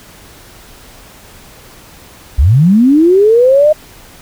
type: linear sweep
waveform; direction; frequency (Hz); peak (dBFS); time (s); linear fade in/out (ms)
sine; up; 54.8 to 622.3; -4; 2.38-3.73; 10
effects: pink hiss -38 dBFS RMS until 4.21 s